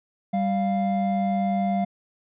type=tone pair together; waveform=triangle; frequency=196.01 / 698.5 Hz; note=G3 / F5; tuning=0 / 0 cents; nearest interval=octave + minor seventh; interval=2200 cents; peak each=-21 / -23 dBFS; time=0.33-1.85 s; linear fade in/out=10 ms; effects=resampled to 8000 Hz